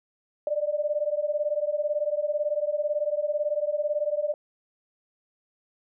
sine beating tone pair, 586 / 604 Hz, D5 / D5, -4 / +48 cents, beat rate 18 Hz, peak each -27 dBFS, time 0.47-4.34 s, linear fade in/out 2 ms, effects none

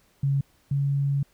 sine tone pair in turn, 138.7 / 140.07 Hz, C#3 / C#3, +1 / +18 cents, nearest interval unison, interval 17 cents, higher second, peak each -20 / -21 dBFS, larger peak first, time 0.23-0.41 / 0.71-1.23 s, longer second, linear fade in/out 5 ms, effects pink hiss -63 dBFS RMS until 1.33 s

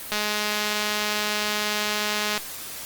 click train, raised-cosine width 0.2 ms, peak -8 dBFS, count 475, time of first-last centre 0.12-2.377 s, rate 210 Hz, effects white hiss -36 dBFS RMS until 2.85 s + Opus 32 kbps

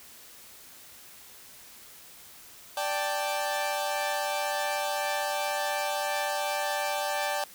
sawtooth chord, D suspended fourth, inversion none, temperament equal, 587.3 / 784 / 880 Hz, D5 / G5 / A5, 0 / 0 / 0 cents, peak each -28 / -28 / -30 dBFS, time 2.77-7.44 s, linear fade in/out 2 ms, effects white hiss -50 dBFS RMS until 7.54 s

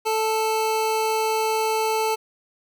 square tone pair together, 440 / 877.6 Hz, A4 / A5, 0 / -5 cents, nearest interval octave, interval 1195 cents, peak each -24 dBFS, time 0.05-2.16 s, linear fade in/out 20 ms, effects 10-bit

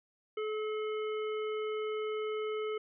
harmonic tone, 430 Hz, A4, 40 cents flat, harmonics 1 / 3 / 5 / 7, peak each -33 / -43 / -47 / -50 dBFS, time 0.37-2.78 s, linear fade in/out 5 ms, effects none

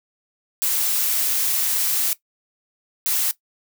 blue noise bursts at uneven times, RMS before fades -21 dBFS, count 2, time 0.62-2.13 / 3.06-3.31 s, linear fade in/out 0 ms, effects noise-tail reverb RT60 0.1 s tail -17 dB re dry

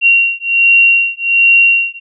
sine beating tone pair, 2751 / 2752.3 Hz, F7 / F7, -27 / -26 cents, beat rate 1.3 Hz, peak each -10 dBFS, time 0.01-2 s, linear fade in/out 50 ms, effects none

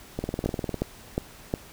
two click trains, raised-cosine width 2 ms, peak -11 / -15 dBFS, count 4 / 12, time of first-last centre 0.46-1.539 / 0.19-0.743 s, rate 2.78 / 19.9 Hz, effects pink hiss -48 dBFS RMS until 1.72 s

